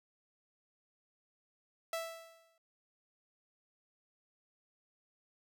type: tone with exponential decay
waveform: sawtooth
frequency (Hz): 659.3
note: E5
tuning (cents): 0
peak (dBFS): -30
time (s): 1.93-2.58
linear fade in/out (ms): 2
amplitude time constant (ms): 140
effects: none